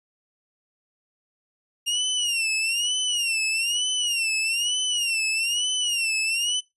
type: tone with vibrato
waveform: sawtooth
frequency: 2806 Hz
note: F7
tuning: 8 cents sharp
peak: -19 dBFS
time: 1.86-6.61 s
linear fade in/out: 20 ms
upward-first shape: sine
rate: 1.1 Hz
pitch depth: 130 cents each way
effects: noise-tail reverb RT60 0.2 s tail -21 dB re dry + resampled to 24000 Hz